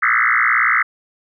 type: tone with frequency modulation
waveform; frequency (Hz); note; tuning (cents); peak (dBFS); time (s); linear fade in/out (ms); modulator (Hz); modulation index
sine; 1661.2; G#6; 0; -12; 0.02-0.83; 10; 58.9; 7.5
effects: none